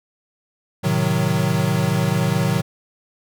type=chord; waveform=square; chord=A diminished seventh; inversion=none; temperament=equal; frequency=110 / 130.81 / 155.56 / 185 Hz; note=A2 / C3 / Eb3 / Gb3; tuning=0 / 0 / 0 / 0 cents; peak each=-25 / -24 / -22 / -23 dBFS; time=0.83-2.62 s; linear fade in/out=20 ms; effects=none

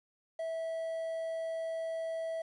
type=tone with quantisation; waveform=triangle; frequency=653 Hz; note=E5; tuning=17 cents flat; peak=-32 dBFS; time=0.39-2.42 s; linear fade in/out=5 ms; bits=10; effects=resampled to 22050 Hz

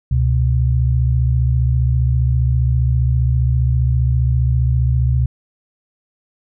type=tone pair together; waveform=sine; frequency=69.7 / 124.7 Hz; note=C#2 / B2; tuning=+10 / +17 cents; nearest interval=minor seventh; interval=1007 cents; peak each=-15 dBFS; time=0.11-5.26 s; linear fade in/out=5 ms; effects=none

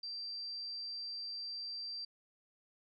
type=tone; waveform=sine; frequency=4699 Hz; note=D8; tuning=in tune; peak=-40 dBFS; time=0.03-2.05 s; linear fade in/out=5 ms; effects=none

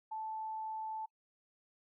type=tone; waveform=sine; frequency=876 Hz; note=A5; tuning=8 cents flat; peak=-38 dBFS; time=0.11-1.06 s; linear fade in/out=10 ms; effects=noise-tail reverb RT60 0.1 s tail -25 dB re dry

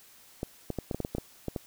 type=clicks; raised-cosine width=2 ms; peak=-18 dBFS; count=11; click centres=0.431 / 0.703 / 0.787 / 0.912 / 0.946 / 1.003 / 1.049 / 1.15 / 1.183 / 1.483 / 1.562 s; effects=white hiss -56 dBFS RMS until 1.66 s

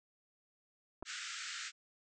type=clicks; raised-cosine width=1 ms; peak=-31 dBFS; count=2; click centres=1.025 / 1.028 s
type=band-pass noise; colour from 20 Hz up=pink; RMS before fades=-44 dBFS; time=1.05-1.72 s; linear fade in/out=50 ms; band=1300 to 7900 Hz; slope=96 dB/octave
effects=none

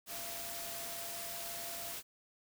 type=tone in noise; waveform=sine; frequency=682 Hz; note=F5; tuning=41 cents flat; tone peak=-49 dBFS; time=0.08-1.96 s; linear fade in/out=50 ms; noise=white; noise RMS=-43 dBFS; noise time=0.06-2.03 s; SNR=-9 dB; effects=none

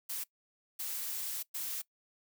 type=noise bursts at uneven times; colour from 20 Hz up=blue; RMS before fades=-38 dBFS; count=3; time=0.09-0.24 / 0.79-1.43 / 1.54-1.82 s; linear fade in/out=10 ms; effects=noise-tail reverb RT60 0.1 s tail -21 dB re dry

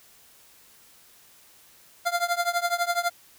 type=tone with tremolo; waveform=25% pulse; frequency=696 Hz; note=F5; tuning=6 cents flat; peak=-16 dBFS; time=2.05-3.1 s; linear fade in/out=20 ms; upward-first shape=triangle; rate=12 Hz; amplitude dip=95%; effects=white hiss -55 dBFS RMS until 3.38 s

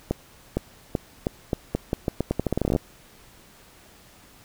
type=accelerating click train; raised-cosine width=2 ms; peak=-9 dBFS; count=22; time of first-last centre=0.11-2.762 s; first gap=460 ms; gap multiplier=0.83; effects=pink hiss -52 dBFS RMS until 4.44 s

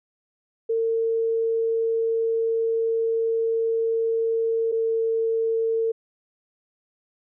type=tone pair in turn; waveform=sine; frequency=453.8 / 451.8 Hz; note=A#4 / A4; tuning=-47 / +46 cents; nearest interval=unison; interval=7 cents; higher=first; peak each=-20 dBFS; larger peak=neither; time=0.69-4.72 / 4.72-5.92 s; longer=first; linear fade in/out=10 ms; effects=none

